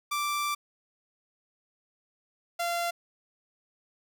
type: tone pair in turn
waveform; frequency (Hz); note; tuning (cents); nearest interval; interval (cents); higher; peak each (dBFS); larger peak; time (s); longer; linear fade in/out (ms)
sawtooth; 1173 / 688.7; D6 / F5; -2 / -24; major sixth; 922; first; -24 / -24; neither; 0.11-0.55 / 2.59-2.91; first; 10
effects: none